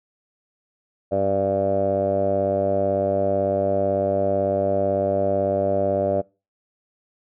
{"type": "tone with low-pass filter", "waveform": "10% pulse", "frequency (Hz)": 98, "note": "G2", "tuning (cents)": 0, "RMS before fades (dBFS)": -21, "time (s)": [1.11, 6.22], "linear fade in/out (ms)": 20, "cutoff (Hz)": 620, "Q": 9.1, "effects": ["noise-tail reverb RT60 0.3 s tail -23 dB re dry"]}